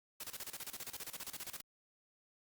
white noise with tremolo, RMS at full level -44 dBFS, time 0.2-1.61 s, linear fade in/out 5 ms, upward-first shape square, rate 15 Hz, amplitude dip 80%, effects Opus 48 kbps

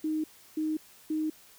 sine tone bursts, 311.1 Hz, D#4, in tune, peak -27 dBFS, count 3, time 0.04-1.3 s, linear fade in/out 5 ms, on 200 ms, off 330 ms, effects white hiss -56 dBFS RMS until 1.58 s

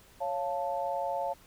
sine chord, Db augmented, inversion none, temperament equal with one note detuned, 554.4 / 696 / 880 Hz, Db5 / F5 / A5, 0 / -6 / 0 cents, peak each -34 dBFS, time 0.2-1.34 s, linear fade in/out 20 ms, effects pink hiss -58 dBFS RMS until 1.46 s

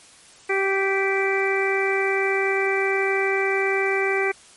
harmonic tone with a mistuned harmonic, 388.8 Hz, G4, 14 cents flat, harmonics 1 / 2 / 3 / 4 / 5 / 6, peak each -22 / -29 / -32 / -30 / -26 / -26 dBFS, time 0.49-4.32 s, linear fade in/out 10 ms, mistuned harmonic 5, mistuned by +24 cents, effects white hiss -49 dBFS RMS until 4.56 s + MP3 48 kbps

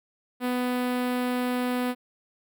sawtooth tone with notch filter, 248.6 Hz, B3, 12 cents sharp, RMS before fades -27 dBFS, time 0.4-1.95 s, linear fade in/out 50 ms, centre 6300 Hz, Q 0.88, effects none

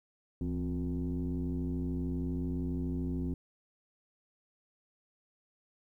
sine tone with frequency modulation, 168.8 Hz, E3, 41 cents sharp, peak -30 dBFS, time 0.41-3.34 s, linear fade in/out 2 ms, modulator 92.8 Hz, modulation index 1.5, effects tanh soft clip ceiling -27 dBFS + 12-bit

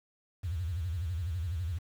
triangle tone with vibrato, 85.7 Hz, F2, 32 cents flat, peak -27 dBFS, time 0.43-1.79 s, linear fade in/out 20 ms, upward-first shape sine, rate 12 Hz, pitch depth 210 cents each way, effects tanh soft clip ceiling -29 dBFS + 9-bit

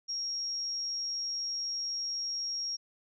sine tone, 5588 Hz, F8, in tune, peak -32 dBFS, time 0.08-2.77 s, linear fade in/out 20 ms, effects none

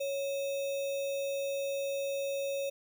sine tone with sample-and-hold, 554 Hz, C#5, 1 cent flat, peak -31 dBFS, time 0-2.7 s, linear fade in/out 10 ms, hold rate 3150 Hz, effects none

